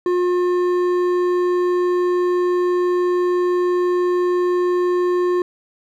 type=tone with hard clipping; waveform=sine; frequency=357.4 Hz; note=F4; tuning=40 cents sharp; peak=-17 dBFS; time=0.06-5.42 s; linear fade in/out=2 ms; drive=8 dB; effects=none